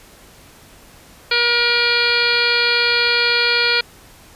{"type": "harmonic tone", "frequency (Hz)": 476.3, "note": "A#4", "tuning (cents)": 37, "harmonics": [1, 2, 3, 4, 5, 6, 7, 8, 9, 10], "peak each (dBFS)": [-24, -29, -20, -26, -19, -29, -24, -30, -20, -26], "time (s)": [1.31, 3.81], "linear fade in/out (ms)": 5, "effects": ["pink hiss -45 dBFS RMS until 4.35 s", "resampled to 32000 Hz"]}